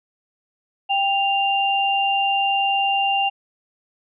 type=tone pair together; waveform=sine; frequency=790 / 2789 Hz; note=G5 / F7; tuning=+13 / -3 cents; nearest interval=octave + minor seventh; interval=2184 cents; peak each=-19 / -21 dBFS; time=0.89-3.3 s; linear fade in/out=20 ms; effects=none